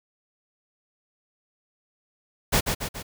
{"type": "noise with echo", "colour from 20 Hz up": "pink", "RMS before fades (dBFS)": -20, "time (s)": [2.52, 2.61], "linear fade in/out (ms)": 20, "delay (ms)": 140, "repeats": 3, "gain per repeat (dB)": -5, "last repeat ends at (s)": 3.03, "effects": []}